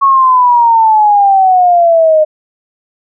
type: exponential sweep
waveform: sine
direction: down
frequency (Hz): 1108.7 to 612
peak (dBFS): -4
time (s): 0.01-2.25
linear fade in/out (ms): 20
effects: none